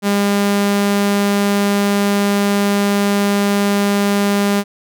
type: tone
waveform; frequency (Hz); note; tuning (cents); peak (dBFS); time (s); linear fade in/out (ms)
sawtooth; 201.9; G#3; -49; -9; 0.02-4.64; 50
effects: none